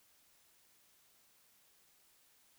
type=silence; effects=white hiss -69 dBFS RMS until 2.58 s